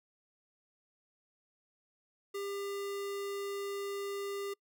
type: tone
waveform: square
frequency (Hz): 400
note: G4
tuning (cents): +35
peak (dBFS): -37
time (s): 2.34-4.54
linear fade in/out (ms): 10
effects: noise-tail reverb RT60 0.1 s tail -26 dB re dry